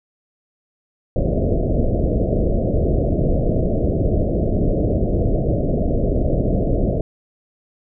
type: low-pass noise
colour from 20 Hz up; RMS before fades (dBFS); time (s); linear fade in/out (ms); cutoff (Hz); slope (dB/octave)
pink; -18; 1.16-7.01; 2; 670; 96
effects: none